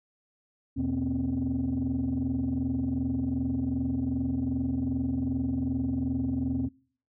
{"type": "tone cluster", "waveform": "sine", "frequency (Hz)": [80.1, 122.4, 242.6, 265.2], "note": ["E2", "B2", "B3", "C4"], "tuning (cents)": [-49, -15, -31, 23], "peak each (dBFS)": [-33, -34, -32, -27], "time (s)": [0.76, 6.69], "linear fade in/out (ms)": 20, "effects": ["noise-tail reverb RT60 0.5 s tail -25 dB re dry", "tanh soft clip ceiling -21 dBFS"]}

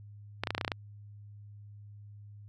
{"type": "clicks", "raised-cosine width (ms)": 0.3, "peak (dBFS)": -14, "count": 9, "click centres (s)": [0.436, 0.472, 0.506, 0.549, 0.58, 0.612, 0.648, 0.679, 0.718], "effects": ["added 103 Hz sine -47 dBFS peak until 2.48 s"]}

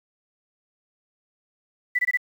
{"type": "tone bursts", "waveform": "sine", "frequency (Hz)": 1980, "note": "B6", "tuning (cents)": 4, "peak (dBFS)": -18, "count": 4, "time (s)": [1.95, 2.173], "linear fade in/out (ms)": 10, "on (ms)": 40, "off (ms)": 21, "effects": ["8-bit"]}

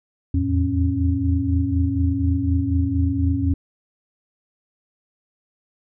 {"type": "tone cluster", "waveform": "sine", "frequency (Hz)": [81.3, 85.4, 110.6, 274.4], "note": ["E2", "F2", "A2", "C#4"], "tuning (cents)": [-23, -38, 9, -17], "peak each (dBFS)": [-24, -21, -26, -22], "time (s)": [0.34, 3.54], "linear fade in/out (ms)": 5, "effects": []}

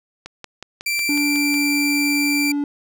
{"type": "click train", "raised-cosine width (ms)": 0.2, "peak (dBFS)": -16, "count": 8, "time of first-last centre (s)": [0.26, 1.542], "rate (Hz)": 5.46}
{"type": "tone", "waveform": "sawtooth", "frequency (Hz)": 2349, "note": "D7", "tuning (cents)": 0, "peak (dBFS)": -16, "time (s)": [0.86, 2.52], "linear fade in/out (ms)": 5}
{"type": "tone with pitch glide", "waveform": "triangle", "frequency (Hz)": [290.3, 288.1], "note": ["D4", "D4"], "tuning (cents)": [-20, -33], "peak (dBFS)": -17, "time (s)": [1.09, 2.64], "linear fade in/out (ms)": 2, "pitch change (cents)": -13, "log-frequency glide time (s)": [1.22, 1.57]}
{"effects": []}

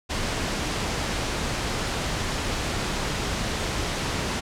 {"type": "noise", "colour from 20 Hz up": "pink", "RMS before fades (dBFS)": -27, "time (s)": [0.09, 4.41], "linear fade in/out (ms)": 20, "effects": ["low-pass 7000 Hz 12 dB/octave"]}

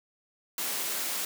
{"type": "high-pass noise", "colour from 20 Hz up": "white", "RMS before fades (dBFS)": -32, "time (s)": [0.58, 1.25], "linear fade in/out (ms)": 2, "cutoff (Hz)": 200, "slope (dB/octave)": 24, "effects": []}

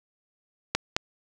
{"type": "clicks", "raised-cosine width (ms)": 0.2, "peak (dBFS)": -5, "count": 2, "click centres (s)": [0.75, 0.965], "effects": []}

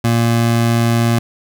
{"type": "tone", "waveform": "25% pulse", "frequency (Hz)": 116.54, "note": "A#2", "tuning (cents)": 0, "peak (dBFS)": -8, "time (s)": [0.04, 1.19], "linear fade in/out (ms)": 5, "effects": []}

